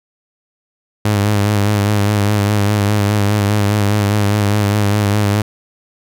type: tone with vibrato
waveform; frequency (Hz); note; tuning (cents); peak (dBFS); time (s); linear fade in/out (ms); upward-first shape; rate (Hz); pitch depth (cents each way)
sawtooth; 103.1; G#2; -12; -8; 1.05-5.42; 5; sine; 4.9; 45
effects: none